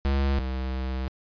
square tone pair in turn, 68.6 / 64.89 Hz, C#2 / C2, -17 / -14 cents, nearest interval minor second, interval 97 cents, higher first, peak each -22 / -28 dBFS, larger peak first, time 0.05-0.39 / 0.39-1.08 s, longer second, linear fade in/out 0 ms, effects resampled to 11025 Hz

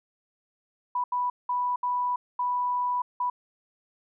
sine tone bursts at uneven times, 986 Hz, B5, 3 cents flat, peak -24 dBFS, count 6, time 0.95-1.04 / 1.12-1.3 / 1.49-1.76 / 1.83-2.16 / 2.39-3.02 / 3.2-3.3 s, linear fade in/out 5 ms, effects none

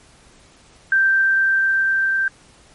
sine tone with level ramp, 1568 Hz, G6, in tune, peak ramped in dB -12 to -16 dBFS, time 0.92-2.28 s, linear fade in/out 2 ms, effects pink hiss -50 dBFS RMS until 2.74 s + MP3 48 kbps

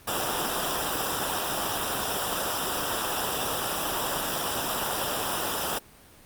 pink noise with comb filter, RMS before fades -28 dBFS, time 0.07-5.79 s, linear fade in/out 10 ms, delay 0.46 ms, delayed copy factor -0.85, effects pink hiss -52 dBFS RMS until 6.25 s + Opus 32 kbps

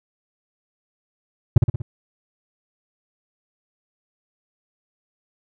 triangle tone with echo, 116.7 Hz, A#2, 2 cents sharp, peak -3 dBFS, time 1.56-1.58 s, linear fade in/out 5 ms, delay 60 ms, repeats 4, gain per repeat -5 dB, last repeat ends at 1.82 s, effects none

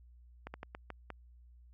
slowing click train, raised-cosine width 0.5 ms, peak -27 dBFS, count 6, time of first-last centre 0.47-1.103 s, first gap 70 ms, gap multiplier 1.3, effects added 60 Hz sine -55 dBFS peak until 1.73 s + MP3 64 kbps

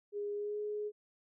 sine tone with pitch glide, 410.7 to 419.1 Hz, G#4 to G#4, -19 to +16 cents, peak -35 dBFS, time 0.12-0.92 s, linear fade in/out 50 ms, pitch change +35 cents, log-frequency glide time 0.34-0.59 s, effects none

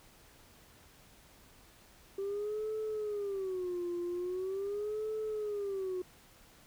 sine tone with vibrato, 389.1 Hz, G4, 13 cents flat, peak -32 dBFS, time 2.18-6.02 s, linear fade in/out 5 ms, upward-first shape sine, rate 0.42 Hz, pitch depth 190 cents each way, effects tanh soft clip ceiling -31 dBFS + pink hiss -60 dBFS RMS until 6.66 s

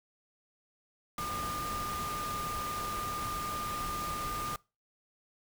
sine tone in noise, 1208 Hz, D6, 48 cents sharp, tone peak -35 dBFS, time 1.18-4.56 s, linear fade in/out 2 ms, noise pink, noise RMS -40 dBFS, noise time 1.18-4.56 s, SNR +2 dB, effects noise-tail reverb RT60 0.3 s tail -24 dB re dry

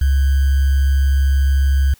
sine tone with sample-and-hold, 68.3 Hz, C#2, 25 cents flat, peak -11 dBFS, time 0.01-1.94 s, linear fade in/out 5 ms, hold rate 1575 Hz, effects white hiss -51 dBFS RMS until 1.99 s

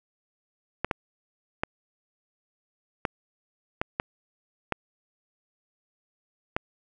clicks, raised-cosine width 0.5 ms, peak -10 dBFS, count 8, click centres 0.846 / 0.912 / 1.635 / 3.052 / 3.815 / 3.999 / 4.723 / 6.565 s, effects none

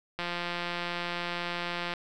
click train, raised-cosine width 0.3 ms, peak -17 dBFS, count 305, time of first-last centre 0.19-1.937 s, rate 174 Hz, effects none

